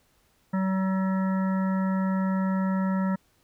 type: harmonic tone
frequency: 190 Hz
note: F#3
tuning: 46 cents sharp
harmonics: 1 / 3 / 5 / 7 / 9 / 10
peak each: -23 / -36 / -36 / -38 / -44 / -45 dBFS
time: 0.53-3.16 s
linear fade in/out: 10 ms
effects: pink hiss -66 dBFS RMS until 3.43 s